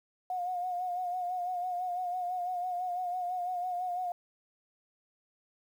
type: tone with vibrato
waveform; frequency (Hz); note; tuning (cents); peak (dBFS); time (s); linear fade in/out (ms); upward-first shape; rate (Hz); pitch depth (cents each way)
sine; 721; F#5; -45; -31; 0.3-4.12; 2; sine; 6; 43
effects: 10-bit